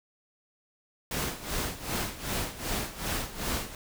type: noise with tremolo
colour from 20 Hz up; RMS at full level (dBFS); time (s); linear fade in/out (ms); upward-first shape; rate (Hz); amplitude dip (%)
pink; -30; 1.11-3.75; 2; sine; 2.6; 80
effects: none